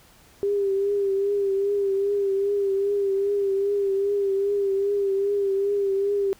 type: tone with vibrato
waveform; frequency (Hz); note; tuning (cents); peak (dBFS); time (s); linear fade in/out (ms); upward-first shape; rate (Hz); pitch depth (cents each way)
sine; 397.7; G4; +25; -20; 0.43-6.33; 0; triangle; 2.5; 48
effects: pink hiss -54 dBFS RMS until 6.39 s